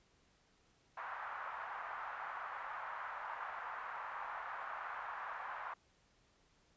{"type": "band-pass noise", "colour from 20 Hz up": "white", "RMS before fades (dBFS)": -45, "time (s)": [0.97, 5.74], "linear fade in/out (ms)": 5, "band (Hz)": [820, 1400], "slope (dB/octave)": 24, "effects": ["pink hiss -72 dBFS RMS until 6.76 s", "resampled to 16000 Hz"]}